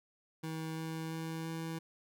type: tone with pitch steps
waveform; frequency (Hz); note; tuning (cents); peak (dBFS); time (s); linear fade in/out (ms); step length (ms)
25% pulse; 160 / 161.02 / 162.05 / 163.08; D#3 / E3 / E3 / E3; +49 / -40 / -29 / -18; -34; 0.43-1.79; 10; 340
effects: none